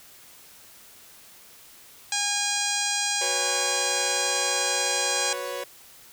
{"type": "harmonic tone", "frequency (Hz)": 816, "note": "G#5", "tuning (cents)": -31, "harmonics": [1, 2, 3, 4, 5, 6, 7, 8, 9, 10], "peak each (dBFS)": [-33, -33, -33, -33, -33, -33, -33, -33, -33, -33], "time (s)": [2.12, 5.33], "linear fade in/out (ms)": 2}
{"type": "chord", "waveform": "sawtooth", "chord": "F# suspended fourth", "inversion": "none", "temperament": "equal", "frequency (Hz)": [370, 493.9, 554.4], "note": ["F#4", "B4", "C#5"], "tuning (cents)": [0, 0, 0], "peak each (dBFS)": [-35, -30, -29], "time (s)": [3.21, 5.64], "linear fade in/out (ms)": 5}
{"effects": ["white hiss -50 dBFS RMS until 6.12 s"]}